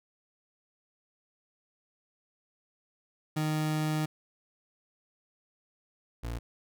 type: tone pair in turn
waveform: 30% pulse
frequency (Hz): 154.4 / 58.05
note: D#3 / A#1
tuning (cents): -13 / -7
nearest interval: octave + perfect fourth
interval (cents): 1694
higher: first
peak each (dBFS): -25 / -31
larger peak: first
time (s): 3.36-4.06 / 6.23-6.39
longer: first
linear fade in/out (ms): 10
effects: none